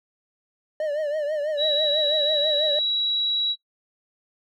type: tone with vibrato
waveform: triangle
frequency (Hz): 600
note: D5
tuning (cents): +37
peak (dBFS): -21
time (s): 0.8-2.79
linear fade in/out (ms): 2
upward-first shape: triangle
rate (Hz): 6.1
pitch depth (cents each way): 100
type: tone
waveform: sine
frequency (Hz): 3890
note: B7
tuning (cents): -27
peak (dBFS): -20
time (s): 1.57-3.56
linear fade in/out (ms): 50
effects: noise-tail reverb RT60 0.1 s tail -18 dB re dry